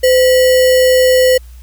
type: tone with sample-and-hold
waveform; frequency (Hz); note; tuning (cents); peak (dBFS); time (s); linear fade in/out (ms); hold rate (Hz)
sine; 511; C5; -41; -6; 0.03-1.38; 10; 2450
effects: added 60 Hz sine -32 dBFS peak until 1.62 s + white hiss -49 dBFS RMS until 1.62 s